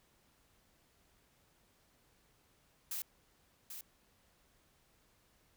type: noise with echo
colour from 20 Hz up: blue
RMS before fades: -40 dBFS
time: 2.91-3.02 s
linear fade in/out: 2 ms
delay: 790 ms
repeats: 1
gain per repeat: -7 dB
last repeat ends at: 3.81 s
effects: pink hiss -71 dBFS RMS until 5.56 s